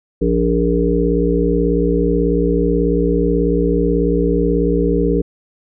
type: harmonic tone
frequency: 58.27 Hz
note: A#1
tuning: in tune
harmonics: 1 / 3 / 5 / 7 / 8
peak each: -19 / -19 / -19 / -19 / -19 dBFS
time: 0.21-5.22 s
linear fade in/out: 10 ms
effects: none